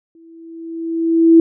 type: tone with exponential growth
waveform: sine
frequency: 329.6 Hz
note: E4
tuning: in tune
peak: -3 dBFS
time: 0.15-1.4 s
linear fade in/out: 2 ms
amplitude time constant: 270 ms
effects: none